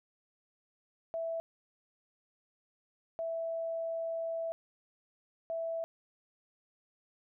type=tone bursts at uneven times; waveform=sine; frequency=659.3 Hz; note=E5; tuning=in tune; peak=-33 dBFS; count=3; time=1.14-1.4 / 3.19-4.52 / 5.5-5.84 s; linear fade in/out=0 ms; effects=none